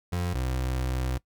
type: tone pair in turn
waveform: 30% pulse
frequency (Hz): 88.5 / 63.84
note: F2 / C2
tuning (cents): +23 / -42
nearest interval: tritone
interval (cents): 565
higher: first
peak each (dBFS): -24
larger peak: neither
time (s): 0.12-0.34 / 0.34-1.18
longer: second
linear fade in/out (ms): 10
effects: noise-tail reverb RT60 0.1 s tail -20 dB re dry